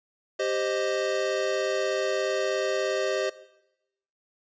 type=chord; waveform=square; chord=C minor; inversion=second; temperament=equal with one note detuned; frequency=392 / 523.3 / 620.1 Hz; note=G4 / C5 / Eb5; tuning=0 / 0 / -6 cents; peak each=-30 dBFS; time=0.39-3.3 s; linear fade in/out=10 ms; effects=noise-tail reverb RT60 0.9 s tail -18 dB re dry + resampled to 16000 Hz